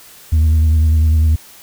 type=tone with vibrato; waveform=sine; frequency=78.6 Hz; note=D#2; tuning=18 cents sharp; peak=-6 dBFS; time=0.32-1.36 s; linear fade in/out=10 ms; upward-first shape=sine; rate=10 Hz; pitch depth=36 cents each way; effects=tanh soft clip ceiling -8 dBFS + white hiss -41 dBFS RMS until 1.62 s